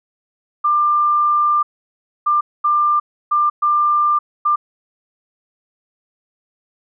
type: tone bursts at uneven times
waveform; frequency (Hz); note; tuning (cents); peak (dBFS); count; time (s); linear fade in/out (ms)
sine; 1192; D6; +25; -12; 6; 0.64-1.63 / 2.26-2.41 / 2.64-3 / 3.31-3.5 / 3.62-4.19 / 4.45-4.56; 10
effects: none